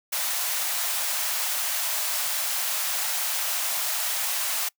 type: high-pass noise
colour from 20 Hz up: white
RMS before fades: -27 dBFS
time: 0.12-4.69 s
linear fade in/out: 10 ms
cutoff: 580 Hz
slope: 48 dB/octave
effects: noise-tail reverb RT60 0.1 s tail -24 dB re dry